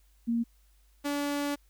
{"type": "tone pair in turn", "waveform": ["sine", "sawtooth"], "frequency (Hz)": [233.1, 287.4], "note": ["A#3", "D4"], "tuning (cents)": [0, -37], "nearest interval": "major third", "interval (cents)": 363, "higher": "second", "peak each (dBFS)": -25, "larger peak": "neither", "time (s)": [[0.27, 0.44], [1.04, 1.56]], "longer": "second", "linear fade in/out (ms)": 20, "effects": ["added 50 Hz sine -60 dBFS peak until 1.69 s", "white hiss -70 dBFS RMS until 1.69 s"]}